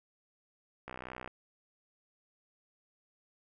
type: click train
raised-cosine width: 0.5 ms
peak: -27 dBFS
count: 26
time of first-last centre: 0.88-1.276 s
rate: 63.1 Hz
effects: none